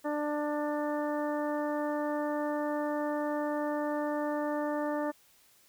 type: harmonic tone with a mistuned harmonic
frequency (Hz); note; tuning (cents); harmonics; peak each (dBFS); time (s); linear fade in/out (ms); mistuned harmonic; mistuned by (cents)
296.7; D4; +18; 1 / 2 / 3 / 4 / 5 / 6; -33 / -33 / -38 / -42 / -48 / -44; 0.04-5.12; 20; 5; -18
effects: white hiss -63 dBFS RMS until 5.68 s